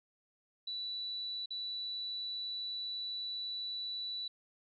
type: tone with dropouts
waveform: sine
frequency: 3954 Hz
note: B7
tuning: 1 cent sharp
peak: -37 dBFS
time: 0.67-4.28 s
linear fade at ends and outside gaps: 5 ms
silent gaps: 1.459-1.505 s
effects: none